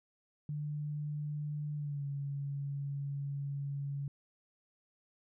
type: tone with pitch glide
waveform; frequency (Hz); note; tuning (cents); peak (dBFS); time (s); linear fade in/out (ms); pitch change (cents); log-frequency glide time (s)
sine; 148.5 to 140.73; D3 to C#3; +20 to +27; -35; 0.49-4.08; 2; -93; 1.76-2.05
effects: none